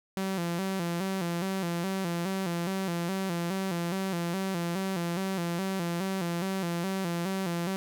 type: tone with vibrato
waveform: sawtooth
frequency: 181.1 Hz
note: F#3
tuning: 37 cents flat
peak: -25 dBFS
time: 0.17-7.76 s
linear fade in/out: 0 ms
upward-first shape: square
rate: 2.4 Hz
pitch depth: 99 cents each way
effects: none